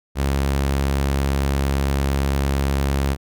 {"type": "tone", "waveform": "sawtooth", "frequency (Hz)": 68.9, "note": "C#2", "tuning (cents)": -10, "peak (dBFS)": -14, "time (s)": [0.15, 3.17], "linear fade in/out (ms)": 50, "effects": []}